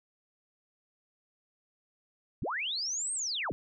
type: linear two-way sweep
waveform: sine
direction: up then down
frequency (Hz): 48.85 to 8620 to 48.85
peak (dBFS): -31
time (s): 2.42-3.52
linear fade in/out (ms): 0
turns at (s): 3.13
effects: none